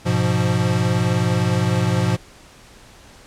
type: chord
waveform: square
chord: F diminished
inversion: first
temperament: equal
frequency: 103.83 / 123.47 / 174.61 Hz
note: Ab2 / Cb3 / F3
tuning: 0 / 0 / 0 cents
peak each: -22 / -21 / -22 dBFS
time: 0.05-2.17 s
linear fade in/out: 20 ms
effects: pink hiss -46 dBFS RMS until 3.26 s + low-pass 9000 Hz 12 dB/octave